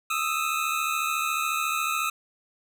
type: tone pair together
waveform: 25% pulse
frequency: 1244.5 / 1318.5 Hz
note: D#6 / E6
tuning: 0 / 0 cents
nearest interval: minor second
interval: 100 cents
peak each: -24 dBFS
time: 0.1-2.1 s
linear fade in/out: 5 ms
effects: none